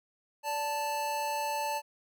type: tone pair together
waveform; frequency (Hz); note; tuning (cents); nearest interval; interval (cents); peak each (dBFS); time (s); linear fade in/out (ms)
square; 581 / 881.8; D5 / A5; -19 / +4; perfect fifth; 723; -38 / -32; 0.43-1.82; 50
effects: none

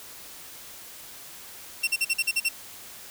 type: tone bursts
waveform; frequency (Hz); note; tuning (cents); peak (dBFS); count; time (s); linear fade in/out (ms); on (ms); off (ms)
sawtooth; 2717; F7; -48; -18; 8; 1.83-2.49; 10; 44; 44
effects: white hiss -44 dBFS RMS until 3.1 s

